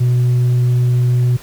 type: tone with tanh clipping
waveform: triangle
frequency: 123.4 Hz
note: B2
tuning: 1 cent flat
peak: -11 dBFS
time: 0-1.37 s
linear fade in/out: 10 ms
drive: 7 dB
effects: pink hiss -39 dBFS RMS until 1.42 s